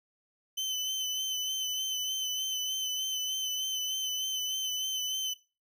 30% pulse tone with vibrato, 3047 Hz, G7, 50 cents flat, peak -28 dBFS, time 0.57-5.34 s, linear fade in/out 10 ms, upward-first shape sine, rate 3.3 Hz, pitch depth 27 cents each way, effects noise-tail reverb RT60 0.3 s tail -18 dB re dry

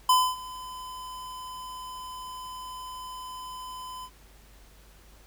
square tone with ADSR envelope, 1014 Hz, B5, 45 cents sharp, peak -17 dBFS, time 0.09-4.1 s, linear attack 5 ms, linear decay 260 ms, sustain -21 dB, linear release 63 ms, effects added 50 Hz sine -53 dBFS peak until 5.26 s + pink hiss -57 dBFS RMS until 5.26 s

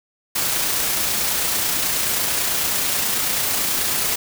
white noise with amplitude modulation, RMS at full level -20 dBFS, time 0.35-4.16 s, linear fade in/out 10 ms, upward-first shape sine, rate 29.2 Hz, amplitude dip 25%, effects none

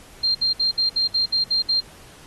sine tone bursts, 4184 Hz, C8, 1 cent flat, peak -17 dBFS, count 9, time 0.23-1.806 s, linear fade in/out 10 ms, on 120 ms, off 62 ms, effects pink hiss -47 dBFS RMS until 2.26 s + AAC 32 kbps

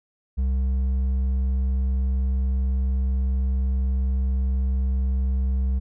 sine tone with hard clipping, 65.41 Hz, C2, in tune, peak -21 dBFS, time 0.37-5.8 s, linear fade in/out 20 ms, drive 4 dB, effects none

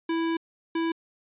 square tone pair in turn, 329.7 / 329.7 Hz, E4 / E4, 0 / 0 cents, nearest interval unison, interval 0 cents, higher neither, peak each -25 dBFS, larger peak neither, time 0.09-0.37 / 0.75-0.92 s, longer first, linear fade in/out 5 ms, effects resampled to 8000 Hz

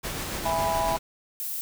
pink noise with tremolo, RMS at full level -31 dBFS, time 0.03-0.99 s, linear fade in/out 20 ms, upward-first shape triangle, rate 7.2 Hz, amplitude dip 25%
sine chord, E major, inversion none, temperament just, 659.3 / 824.1 / 988.9 Hz, E5 / G#5 / B5, 0 / -14 / +2 cents, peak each -28 dBFS, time 0.45-0.97 s, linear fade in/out 10 ms
violet noise, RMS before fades -32 dBFS, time 1.4-1.61 s, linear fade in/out 0 ms
effects none

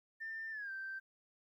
sine tone with pitch glide, 1794 to 1561.8 Hz, A6 to G6, +33 to -7 cents, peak -40 dBFS, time 0.2-1 s, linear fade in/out 20 ms, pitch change -240 cents, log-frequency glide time 0.51-0.71 s, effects tanh soft clip ceiling -36 dBFS + 13-bit

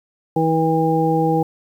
harmonic tone, 161.2 Hz, E3, 38 cents flat, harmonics 1 / 2 / 3 / 5, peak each -20 / -20 / -20 / -20 dBFS, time 0.36-1.43 s, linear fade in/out 5 ms, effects 8-bit

